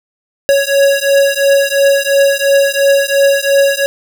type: beating tone pair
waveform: square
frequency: 554 / 556.9 Hz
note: C#5 / C#5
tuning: -1 / +8 cents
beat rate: 2.9 Hz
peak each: -12 dBFS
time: 0.49-3.86 s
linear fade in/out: 0 ms
effects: none